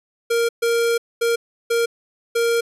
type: tone bursts at uneven times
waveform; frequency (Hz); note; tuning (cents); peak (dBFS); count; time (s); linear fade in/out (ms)
square; 466.2; A#4; 0; -17; 5; 0.3-0.49 / 0.62-0.98 / 1.21-1.36 / 1.7-1.86 / 2.35-2.61; 10
effects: resampled to 32000 Hz